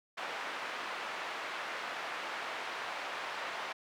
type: band-pass noise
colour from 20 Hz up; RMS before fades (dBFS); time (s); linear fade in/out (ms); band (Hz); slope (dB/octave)
pink; -40; 0.17-3.73; 10; 780 to 2500; 12
effects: none